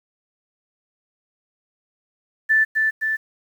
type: tone with echo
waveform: sine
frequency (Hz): 1760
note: A6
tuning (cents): 0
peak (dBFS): -13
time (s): 2.49-2.65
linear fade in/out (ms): 20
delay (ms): 260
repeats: 2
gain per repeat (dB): -3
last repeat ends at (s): 3.17
effects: 8-bit